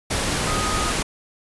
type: tone in noise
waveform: sine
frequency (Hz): 1248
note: D#6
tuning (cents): +5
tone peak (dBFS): -26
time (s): 0.47-0.92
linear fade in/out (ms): 10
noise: pink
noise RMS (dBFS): -23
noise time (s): 0.1-1.03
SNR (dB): -6
effects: resampled to 24000 Hz